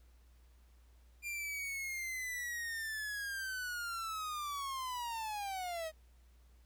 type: linear sweep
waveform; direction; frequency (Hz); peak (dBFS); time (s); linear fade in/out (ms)
45% pulse; down; 2400 to 622.3; -38; 1.22-5.92; 50
effects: added 60 Hz sine -60 dBFS peak until 6.65 s + pink hiss -73 dBFS RMS until 6.65 s